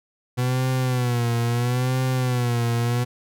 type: tone with vibrato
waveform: 40% pulse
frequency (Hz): 123.47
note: B2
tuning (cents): 0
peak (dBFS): -19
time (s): 0.37-3.05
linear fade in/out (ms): 20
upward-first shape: sine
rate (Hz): 0.75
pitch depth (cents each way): 84
effects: none